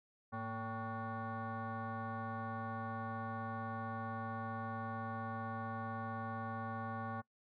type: tone with frequency modulation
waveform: sine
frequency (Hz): 445.1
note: A4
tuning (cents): +20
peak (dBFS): -38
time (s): 0.32-7.22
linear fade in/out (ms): 20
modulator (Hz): 337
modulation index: 2.7
effects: noise-tail reverb RT60 0.1 s tail -22 dB re dry + tanh soft clip ceiling -34 dBFS